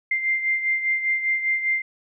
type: beating tone pair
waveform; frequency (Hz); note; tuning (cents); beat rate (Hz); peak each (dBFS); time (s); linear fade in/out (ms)
sine; 2093 / 2098; C7 / C7; 0 / +4; 5; -21 / -28; 0.11-1.82; 5
effects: none